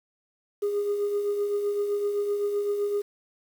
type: tone with tremolo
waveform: sine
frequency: 409.2 Hz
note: G#4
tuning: 26 cents flat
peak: -20 dBFS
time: 0.62-3.02 s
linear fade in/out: 10 ms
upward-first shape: triangle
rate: 7.8 Hz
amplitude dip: 55%
effects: tanh soft clip ceiling -21 dBFS + 8-bit